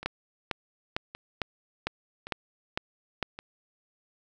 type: two click trains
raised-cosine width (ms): 0.3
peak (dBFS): -12 / -23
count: 8 / 4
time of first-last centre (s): 0.06-3.227 / 0.03-3.389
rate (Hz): 2.21 / 0.893
effects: none